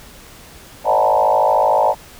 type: tone with frequency modulation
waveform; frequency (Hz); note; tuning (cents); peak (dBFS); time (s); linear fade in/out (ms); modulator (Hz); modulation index
sine; 740; F#5; 0; -11; 0.84-1.95; 50; 53.6; 3.8
effects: pink hiss -41 dBFS RMS until 2.19 s